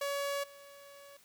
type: tone with level steps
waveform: sawtooth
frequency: 564 Hz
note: C#5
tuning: 30 cents sharp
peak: -29 / -48 dBFS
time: 0.01-1.17 s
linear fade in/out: 5 ms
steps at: 0.43 s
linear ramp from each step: 10 ms
effects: white hiss -63 dBFS RMS until 1.24 s